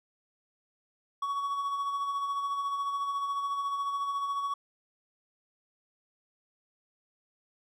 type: tone with tremolo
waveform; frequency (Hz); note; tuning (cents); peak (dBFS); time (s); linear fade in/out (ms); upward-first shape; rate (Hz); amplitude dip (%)
triangle; 1122; C#6; +21; -26; 1.22-4.54; 5; sine; 14; 40
effects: none